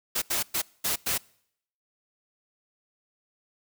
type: noise bursts at uneven times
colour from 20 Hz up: white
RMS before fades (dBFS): -27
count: 5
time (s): 0.15-0.22 / 0.3-0.43 / 0.54-0.62 / 0.84-0.96 / 1.06-1.18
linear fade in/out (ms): 10
effects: noise-tail reverb RT60 0.7 s tail -25 dB re dry